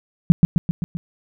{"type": "tone with echo", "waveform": "sine", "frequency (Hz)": 170.5, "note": "F3", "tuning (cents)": -41, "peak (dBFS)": -3, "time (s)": [0.3, 0.32], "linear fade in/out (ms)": 0, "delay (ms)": 130, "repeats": 5, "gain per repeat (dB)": -4, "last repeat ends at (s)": 0.97, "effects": []}